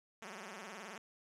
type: tone with vibrato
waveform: 5% pulse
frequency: 203.8 Hz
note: G#3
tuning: 32 cents flat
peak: -35 dBFS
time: 0.22-0.98 s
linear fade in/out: 2 ms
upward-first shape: sine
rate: 19 Hz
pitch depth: 200 cents each way
effects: low-pass 9000 Hz 12 dB/octave